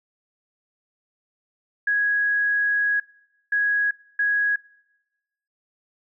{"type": "tone bursts at uneven times", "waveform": "sine", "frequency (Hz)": 1661.2, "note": "G#6", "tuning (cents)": 0, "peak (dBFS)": -18, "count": 3, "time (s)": [[1.87, 3], [3.52, 3.91], [4.19, 4.56]], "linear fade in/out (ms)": 5, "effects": ["noise-tail reverb RT60 1.0 s tail -24 dB re dry"]}